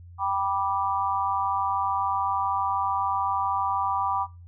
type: chord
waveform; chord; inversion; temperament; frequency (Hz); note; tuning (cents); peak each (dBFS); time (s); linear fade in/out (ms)
sine; G major; none; just; 784 / 980 / 1176; G5 / B5 / D6; 0 / -14 / +2; -28; 0.18-4.27; 50
effects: noise-tail reverb RT60 0.3 s tail -18 dB re dry + added 87 Hz sine -43 dBFS peak until 4.47 s